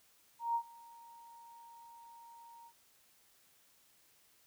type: tone with ADSR envelope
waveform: sine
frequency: 932.3 Hz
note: A#5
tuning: in tune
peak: -29 dBFS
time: 0.39-2.73 s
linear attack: 160 ms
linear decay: 74 ms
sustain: -24 dB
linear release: 68 ms
effects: white hiss -68 dBFS RMS until 4.46 s